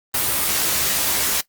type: noise with comb filter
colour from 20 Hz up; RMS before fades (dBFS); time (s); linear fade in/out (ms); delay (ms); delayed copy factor
white; -20; 0.14-1.41; 5; 15; +0.6
effects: noise-tail reverb RT60 0.1 s tail -18 dB re dry + Opus 32 kbps